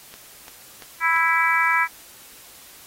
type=click train; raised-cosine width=0.2 ms; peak=-22 dBFS; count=4; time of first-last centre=0.14-1.164 s; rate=2.93 Hz
type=harmonic tone; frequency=329.6 Hz; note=E4; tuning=in tune; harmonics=3 / 4 / 5 / 6 / 7; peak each=-23 / -23 / -23 / -23 / -23 dBFS; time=1-1.88 s; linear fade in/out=50 ms
effects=white hiss -46 dBFS RMS until 2.86 s + AAC 48 kbps